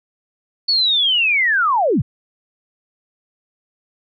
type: linear sweep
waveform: sine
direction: down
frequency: 4499 to 78.3 Hz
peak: -13 dBFS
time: 0.68-2.02 s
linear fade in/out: 10 ms
effects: none